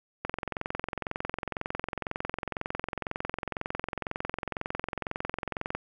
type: click train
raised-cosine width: 0.5 ms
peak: -16 dBFS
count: 122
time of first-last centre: 0.25-5.75 s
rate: 22 Hz
effects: none